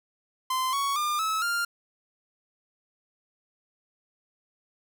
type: tone with pitch steps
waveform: 45% pulse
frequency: 1035 / 1115.7 / 1202.7 / 1296.5 / 1397.6 Hz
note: C6 / C#6 / D6 / E6 / F6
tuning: -19 / +11 / +41 / -29 / +1 cents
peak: -25 dBFS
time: 0.5-1.65 s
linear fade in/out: 5 ms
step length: 230 ms
effects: none